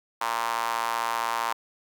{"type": "tone with high-pass filter", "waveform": "sawtooth", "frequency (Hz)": 115.4, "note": "A#2", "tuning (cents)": -17, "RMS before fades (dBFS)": -28, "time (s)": [0.21, 1.53], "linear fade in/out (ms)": 5, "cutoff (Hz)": 970, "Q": 3.8, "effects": []}